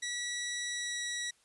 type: tone with pitch glide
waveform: 15% pulse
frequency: 1940 to 1927.7 Hz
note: B6 to B6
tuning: -31 to -42 cents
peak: -28 dBFS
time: 0.02-1.31 s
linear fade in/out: 10 ms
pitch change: -11 cents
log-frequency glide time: 0.68-1.01 s
effects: white hiss -68 dBFS RMS until 1.44 s + resampled to 24000 Hz